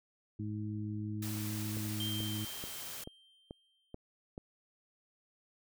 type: harmonic tone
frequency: 106 Hz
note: G#2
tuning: 36 cents sharp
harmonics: 1 / 2 / 3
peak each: -38 / -41 / -43 dBFS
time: 0.39-2.45 s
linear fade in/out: 5 ms
type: noise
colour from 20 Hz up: white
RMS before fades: -44 dBFS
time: 1.22-3.04 s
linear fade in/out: 5 ms
type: click train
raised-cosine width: 2 ms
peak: -30 dBFS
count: 7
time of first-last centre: 1.77-4.379 s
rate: 2.3 Hz
type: tone with exponential decay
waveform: triangle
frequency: 3149 Hz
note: G7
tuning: 7 cents sharp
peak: -35 dBFS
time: 2-3.94 s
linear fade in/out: 2 ms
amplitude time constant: 420 ms
effects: none